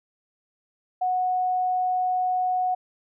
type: tone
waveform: sine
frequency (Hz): 735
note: F#5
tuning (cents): -12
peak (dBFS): -21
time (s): 1.01-2.75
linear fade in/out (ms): 10
effects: none